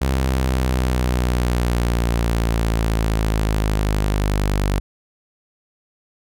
sawtooth exponential sweep, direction down, 66.5 to 49 Hz, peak -13 dBFS, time 0.01-4.8 s, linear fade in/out 10 ms, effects none

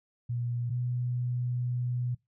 sine tone pair in turn, 120.3 / 123.18 Hz, B2 / B2, -45 / -4 cents, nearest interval unison, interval 41 cents, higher second, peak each -29 / -28 dBFS, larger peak second, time 0.29-0.7 / 0.7-2.15 s, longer second, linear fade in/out 10 ms, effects noise-tail reverb RT60 0.2 s tail -22 dB re dry

